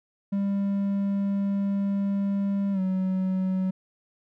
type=tone with pitch glide; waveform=triangle; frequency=198.7 to 187.55 Hz; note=G3 to F#3; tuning=+24 to +24 cents; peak=-21 dBFS; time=0.32-3.71 s; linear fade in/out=10 ms; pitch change=-100 cents; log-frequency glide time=2.72-2.8 s; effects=none